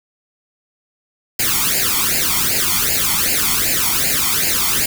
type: noise with flanger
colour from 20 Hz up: white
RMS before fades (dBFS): -17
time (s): 1.39-4.86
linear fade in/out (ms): 5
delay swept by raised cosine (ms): 0.42 to 0.92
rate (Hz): 2.6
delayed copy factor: +0.85
effects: none